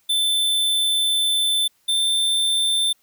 square tone pair in turn, 3533 / 3562 Hz, A7 / A7, +6 / +21 cents, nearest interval unison, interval 15 cents, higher second, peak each -18 dBFS, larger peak neither, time 0.09-1.68 / 1.88-2.93 s, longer first, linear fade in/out 10 ms, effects white hiss -63 dBFS RMS until 3.02 s

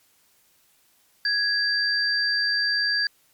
sine tone pair together, 1661.2 / 4699 Hz, G#6 / D8, 0 / 0 cents, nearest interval octave + tritone, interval 1800 cents, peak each -23 dBFS, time 1.25-3.07 s, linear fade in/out 2 ms, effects white hiss -62 dBFS RMS until 3.33 s + MP3 96 kbps

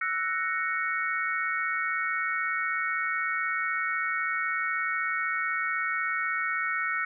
sine chord, F# dominant seventh, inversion third, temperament equal with one note detuned, 1323.9 / 1480 / 1864.7 / 2217 Hz, E6 / F#6 / A#6 / C#7, +7 / 0 / 0 / 0 cents, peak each -32 dBFS, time 0.01-7.05 s, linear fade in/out 5 ms, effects none

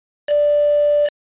sine tone with quantisation, 587.3 Hz, D5, in tune, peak -12 dBFS, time 0.27-1.1 s, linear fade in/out 50 ms, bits 4, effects resampled to 8000 Hz

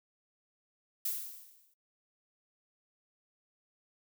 violet noise with exponential decay, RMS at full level -32 dBFS, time 1.05-1.74 s, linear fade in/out 5 ms, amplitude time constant 150 ms, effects noise-tail reverb RT60 0.1 s tail -22 dB re dry

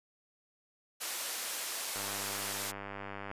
white band-pass noise, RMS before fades -38 dBFS, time 1-2.72 s, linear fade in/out 20 ms, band 420 to 13000 Hz, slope 12 dB/octave
click train, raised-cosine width 0.5 ms, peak -26 dBFS, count 136, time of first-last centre 1.96-3.314 s, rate 99.7 Hz
effects resampled to 32000 Hz

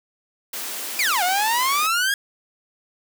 white high-pass noise, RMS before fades -30 dBFS, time 0.53-1.87 s, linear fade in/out 5 ms, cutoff 240 Hz, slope 24 dB/octave
sawtooth exponential two-way sweep, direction down then up, 2489 to 703 to 1662 Hz, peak -15 dBFS, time 0.99-2.14 s, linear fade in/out 2 ms, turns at 1.23 s
effects none

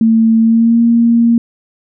sine tone with pitch glide, 224.9 to 233.2 Hz, A3 to A#3, +38 to +1 cents, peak -6 dBFS, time 0.01-1.38 s, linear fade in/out 2 ms, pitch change +63 cents, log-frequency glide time 0.4-0.81 s, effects none

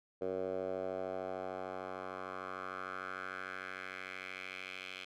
10% pulse tone with band-pass filter sweep, 93.3 Hz, F#2, 15 cents sharp, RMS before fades -42 dBFS, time 0.21-5.05 s, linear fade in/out 10 ms, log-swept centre 490 to 2800 Hz, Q 2.8, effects none

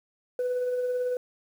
sine tone with tremolo, 497.5 Hz, B4, 13 cents sharp, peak -22 dBFS, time 0.39-1.17 s, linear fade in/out 2 ms, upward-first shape sine, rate 18 Hz, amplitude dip 35%, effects tanh soft clip ceiling -23 dBFS + 9-bit

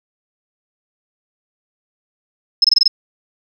sine tone bursts, 5170 Hz, E8, 34 cents flat, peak -7 dBFS, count 6, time 2.62-2.879 s, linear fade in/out 5 ms, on 24 ms, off 23 ms, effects none

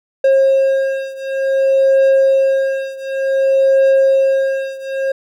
triangle beating tone pair, 538 / 538.55 Hz, C5 / C5, +48 / +50 cents, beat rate 0.55 Hz, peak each -11 / -13 dBFS, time 0.24-5.12 s, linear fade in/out 5 ms, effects none

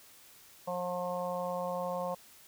harmonic tone, 178.9 Hz, F3, 42 cents sharp, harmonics 1 / 3 / 4 / 5 / 6, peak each -42 / -35 / -40 / -41 / -41 dBFS, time 0.67-2.15 s, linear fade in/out 10 ms, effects white hiss -57 dBFS RMS until 2.47 s

